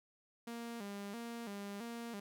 sawtooth tone with vibrato, 216.9 Hz, A3, 25 cents flat, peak -39 dBFS, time 0.47-2.2 s, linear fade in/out 5 ms, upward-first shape square, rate 1.5 Hz, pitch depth 130 cents each way, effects none

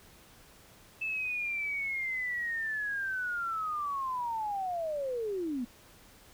sine linear sweep, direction down, 2637 to 230 Hz, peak -31 dBFS, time 1.01-5.65 s, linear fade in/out 10 ms, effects pink hiss -57 dBFS RMS until 6.33 s

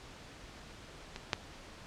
clicks, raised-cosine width 0.2 ms, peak -23 / -11 dBFS, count 2, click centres 1.161 / 1.332 s, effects pink hiss -51 dBFS RMS until 1.86 s + low-pass 6000 Hz 12 dB/octave

